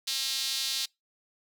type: tone with high-pass filter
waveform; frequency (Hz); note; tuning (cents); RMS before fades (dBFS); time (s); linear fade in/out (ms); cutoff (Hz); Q
sawtooth; 268.8; C4; +47; -31; 0.07-0.86; 10; 4000; 2.8
effects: noise-tail reverb RT60 0.2 s tail -26 dB re dry